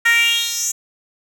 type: tone with high-pass filter sweep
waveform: 10% pulse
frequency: 465.4 Hz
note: A#4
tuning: 3 cents flat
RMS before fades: -17 dBFS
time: 0.05-0.72 s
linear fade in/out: 10 ms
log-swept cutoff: 1700 to 7100 Hz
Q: 4.7
effects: none